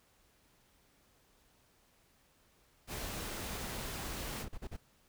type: noise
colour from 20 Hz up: pink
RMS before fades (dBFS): -41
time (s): 2.87-4.46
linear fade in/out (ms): 50
type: noise bursts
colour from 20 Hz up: brown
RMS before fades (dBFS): -41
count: 4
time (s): 4.43-4.768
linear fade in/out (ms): 10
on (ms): 56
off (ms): 38
effects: pink hiss -69 dBFS RMS until 5.08 s